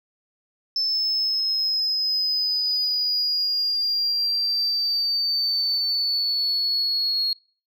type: exponential sweep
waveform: sine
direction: down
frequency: 5274 to 4300 Hz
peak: -19 dBFS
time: 0.76-7.33 s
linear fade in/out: 2 ms
effects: noise-tail reverb RT60 0.4 s tail -24 dB re dry + tanh soft clip ceiling -17 dBFS